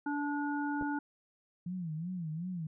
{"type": "harmonic tone", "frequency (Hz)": 290, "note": "D4", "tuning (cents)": -22, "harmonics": [1, 3, 5], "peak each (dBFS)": [-33, -38, -40], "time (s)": [0.06, 0.99], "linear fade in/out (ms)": 5}
{"type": "clicks", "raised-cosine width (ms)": 2, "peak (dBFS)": -30, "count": 2, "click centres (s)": [0.812, 0.824]}
{"type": "tone with vibrato", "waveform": "sine", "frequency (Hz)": 169, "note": "E3", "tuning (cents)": 43, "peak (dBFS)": -35, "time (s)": [1.66, 2.67], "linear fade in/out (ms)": 5, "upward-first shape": "sine", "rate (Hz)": 2.7, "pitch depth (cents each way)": 160}
{"effects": []}